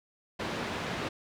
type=band-pass noise; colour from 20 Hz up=pink; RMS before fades=-35 dBFS; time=0.39-1.09 s; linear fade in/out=10 ms; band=130 to 3400 Hz; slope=12 dB/octave; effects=none